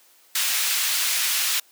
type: high-pass noise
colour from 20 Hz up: pink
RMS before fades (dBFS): -23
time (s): 0.35-1.6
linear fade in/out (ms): 5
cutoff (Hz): 2300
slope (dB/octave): 12
effects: white hiss -56 dBFS RMS until 1.71 s + high-pass 300 Hz 12 dB/octave